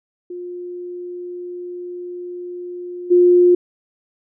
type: tone with level steps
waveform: sine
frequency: 355.1 Hz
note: F4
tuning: 29 cents sharp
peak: -27 / -8 dBFS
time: 0.3-3.55 s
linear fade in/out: 5 ms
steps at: 3.1 s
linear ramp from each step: 20 ms
effects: none